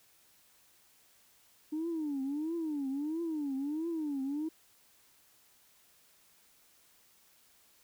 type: tone with vibrato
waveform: sine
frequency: 300 Hz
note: D4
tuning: 37 cents sharp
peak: -31 dBFS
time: 1.72-4.49 s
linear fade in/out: 10 ms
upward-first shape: triangle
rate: 1.5 Hz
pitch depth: 230 cents each way
effects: tanh soft clip ceiling -29 dBFS + white hiss -65 dBFS RMS until 7.83 s